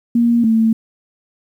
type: tone pair in turn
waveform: sine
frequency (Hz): 235.4 / 223.8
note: A#3 / A3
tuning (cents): +17 / +30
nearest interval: minor second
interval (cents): 87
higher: first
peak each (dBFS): -10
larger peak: neither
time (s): 0.15-0.44 / 0.44-0.73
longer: neither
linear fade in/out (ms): 5
effects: 8-bit